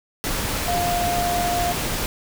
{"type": "tone in noise", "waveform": "sine", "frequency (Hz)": 702, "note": "F5", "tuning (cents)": 9, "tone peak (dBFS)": -21, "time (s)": [0.68, 1.72], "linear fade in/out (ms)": 0, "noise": "pink", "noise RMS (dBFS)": -25, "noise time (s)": [0.24, 2.06], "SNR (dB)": 1, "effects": []}